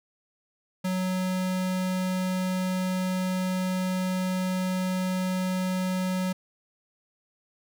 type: tone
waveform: square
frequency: 185 Hz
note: F#3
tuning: in tune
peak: -26 dBFS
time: 0.84-6.33 s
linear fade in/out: 10 ms
effects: none